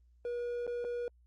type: tone with dropouts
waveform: triangle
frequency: 481.3 Hz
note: B4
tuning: 45 cents flat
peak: -32 dBFS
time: 0.25-1.08 s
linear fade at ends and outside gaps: 1 ms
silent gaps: 0.667-0.676 / 0.843-0.848 s
effects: added 60 Hz sine -61 dBFS peak until 1.26 s + Opus 32 kbps